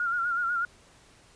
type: tone with vibrato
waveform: sine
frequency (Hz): 1403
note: F6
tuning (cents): +8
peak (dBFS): -25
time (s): 0-0.65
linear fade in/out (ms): 2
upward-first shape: sine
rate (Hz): 8.1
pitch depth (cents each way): 60
effects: pink hiss -57 dBFS RMS until 1.35 s + resampled to 22050 Hz